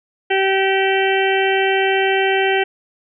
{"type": "harmonic tone", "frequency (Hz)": 386, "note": "G4", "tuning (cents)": -27, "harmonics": [1, 2, 4, 5, 6, 7, 8], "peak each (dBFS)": [-17, -20, -23, -24, -25, -25, -26], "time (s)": [0.3, 2.64], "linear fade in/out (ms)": 10, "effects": []}